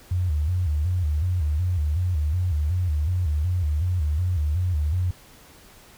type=tone with vibrato; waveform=sine; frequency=82.41 Hz; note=E2; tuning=in tune; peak=-20 dBFS; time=0.11-5.11 s; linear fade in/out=5 ms; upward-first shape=square; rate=2.7 Hz; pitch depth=160 cents each way; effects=pink hiss -50 dBFS RMS until 5.97 s